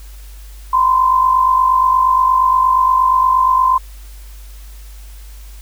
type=tone pair together; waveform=sine; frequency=987.8 / 1036.3 Hz; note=B5 / C6; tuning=0 / -17 cents; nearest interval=minor second; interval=83 cents; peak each=-17 / -10 dBFS; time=0.73-3.78 s; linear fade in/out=5 ms; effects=added 50 Hz sine -32 dBFS peak until 5.61 s + white hiss -45 dBFS RMS until 5.61 s